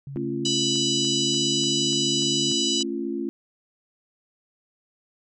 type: tone with pitch glide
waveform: sine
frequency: 138.59 to 144.64 Hz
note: C#3 to D3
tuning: 0 to -26 cents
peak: -33 dBFS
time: 0.07-2.52 s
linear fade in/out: 2 ms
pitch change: +74 cents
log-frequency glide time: 0.97-1.59 s
type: chord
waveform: sine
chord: A augmented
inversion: none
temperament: just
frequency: 220 / 275 / 343.8 Hz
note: A3 / C#4 / E#4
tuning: 0 / -14 / -27 cents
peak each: -32 / -30 / -29 dBFS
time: 0.16-3.29 s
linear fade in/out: 0 ms
type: click train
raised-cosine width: 0.5 ms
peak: -33 dBFS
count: 10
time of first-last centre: 0.17-2.809 s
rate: 3.41 Hz
type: harmonic tone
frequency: 987.8 Hz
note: B5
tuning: in tune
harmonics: 3 / 4 / 5 / 6 / 7 / 8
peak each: -26 / -28 / -30 / -32 / -33 / -34 dBFS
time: 0.45-2.83 s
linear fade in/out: 5 ms
effects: none